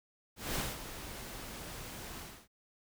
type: noise with ADSR envelope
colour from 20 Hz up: pink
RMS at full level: -34 dBFS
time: 0.36-2.48 s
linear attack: 200 ms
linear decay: 210 ms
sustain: -11 dB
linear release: 290 ms
effects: none